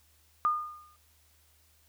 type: tone with exponential decay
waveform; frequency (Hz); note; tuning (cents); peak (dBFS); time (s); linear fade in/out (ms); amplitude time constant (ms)
sine; 1218; D#6; -37; -21; 0.45-0.96; 0; 110
effects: added 77 Hz sine -66 dBFS peak until 1.88 s + white hiss -66 dBFS RMS until 1.88 s